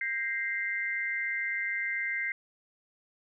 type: tone cluster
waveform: sine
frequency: 1589 / 1886 / 2087 Hz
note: G6 / A#6 / C7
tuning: +23 / +20 / -5 cents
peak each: -36 / -37 / -31 dBFS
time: 0.01-2.32 s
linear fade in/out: 2 ms
effects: none